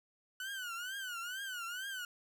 30% pulse tone with vibrato, 1480 Hz, F#6, in tune, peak -37 dBFS, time 0.4-2.05 s, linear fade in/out 2 ms, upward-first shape triangle, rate 2.2 Hz, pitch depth 170 cents each way, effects none

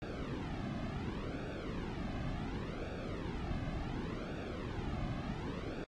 brown noise with flanger, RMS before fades -40 dBFS, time 0.02-5.84 s, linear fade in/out 0 ms, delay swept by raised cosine 0.97 to 2.17 ms, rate 0.69 Hz, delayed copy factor -0.8, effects low-pass 4000 Hz 12 dB/octave + AAC 48 kbps

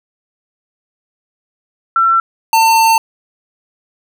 sine / square tone pair in turn, 1347 / 899 Hz, E6 / A5, +37 / +37 cents, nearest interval perfect fifth, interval 700 cents, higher first, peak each -8 dBFS, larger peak neither, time 1.96-2.2 / 2.53-2.98 s, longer second, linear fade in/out 2 ms, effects none

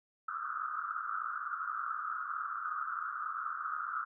white band-pass noise, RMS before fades -38 dBFS, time 0.28-4.05 s, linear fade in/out 10 ms, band 1200 to 1400 Hz, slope 96 dB/octave, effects none

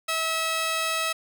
10% pulse tone pair together, 647 / 1294 Hz, E5 / E6, -32 / -32 cents, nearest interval octave, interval 1200 cents, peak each -19 / -23 dBFS, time 0.08-1.13 s, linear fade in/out 10 ms, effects none

